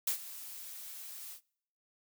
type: noise with ADSR envelope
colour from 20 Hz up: blue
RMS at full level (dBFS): -30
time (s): 0.07-1.41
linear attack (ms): 5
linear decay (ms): 98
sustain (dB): -16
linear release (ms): 96
effects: noise-tail reverb RT60 0.7 s tail -26 dB re dry